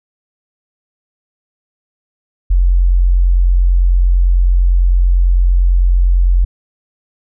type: tone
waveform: sine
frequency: 44.48 Hz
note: F1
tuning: 32 cents sharp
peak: -7 dBFS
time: 2.5-6.45 s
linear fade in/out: 10 ms
effects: none